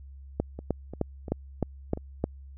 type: two click trains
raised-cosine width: 2 ms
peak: -24 / -12 dBFS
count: 5 / 7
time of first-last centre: 0.59-1.974 / 0.4-2.24 s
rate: 2.89 / 3.26 Hz
effects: added 68 Hz sine -43 dBFS peak until 2.57 s